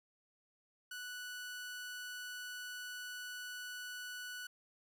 sawtooth tone, 1480 Hz, F#6, in tune, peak -40 dBFS, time 0.91-4.47 s, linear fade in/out 5 ms, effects none

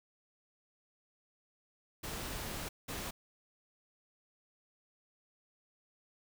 pink noise bursts at uneven times, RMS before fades -41 dBFS, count 2, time 2.03-2.69 / 2.88-3.11 s, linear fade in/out 10 ms, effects none

